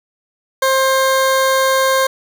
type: tone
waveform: 20% pulse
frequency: 530 Hz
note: C5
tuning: 22 cents sharp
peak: -7 dBFS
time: 0.62-2.07 s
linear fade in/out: 5 ms
effects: none